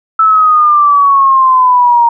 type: exponential sweep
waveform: sine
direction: down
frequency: 1318.5 to 932.3 Hz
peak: -4 dBFS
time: 0.19-2.09 s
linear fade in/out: 5 ms
effects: none